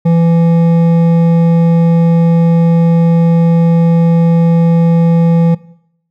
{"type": "tone with hard clipping", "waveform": "sine", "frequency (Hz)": 167.5, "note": "E3", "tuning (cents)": 28, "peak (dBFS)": -8, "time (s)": [0.05, 5.55], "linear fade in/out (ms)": 10, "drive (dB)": 9, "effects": ["noise-tail reverb RT60 0.7 s tail -20 dB re dry"]}